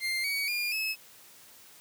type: tone with pitch steps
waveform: 30% pulse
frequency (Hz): 2102 / 2253 / 2415 / 2588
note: C7 / C#7 / D7 / E7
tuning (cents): +7 / +28 / +48 / -32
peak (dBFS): -26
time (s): 0-0.96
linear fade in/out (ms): 50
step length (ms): 240
effects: white hiss -54 dBFS RMS until 1.8 s + high-pass 80 Hz 12 dB/octave